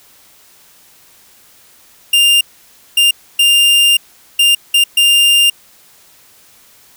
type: tone bursts at uneven times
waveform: 45% pulse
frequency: 2800 Hz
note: F7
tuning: 4 cents sharp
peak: -7 dBFS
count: 6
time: 2.13-2.41 / 2.97-3.11 / 3.39-3.97 / 4.39-4.55 / 4.74-4.84 / 4.97-5.5 s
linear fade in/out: 5 ms
effects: white hiss -46 dBFS RMS until 6.96 s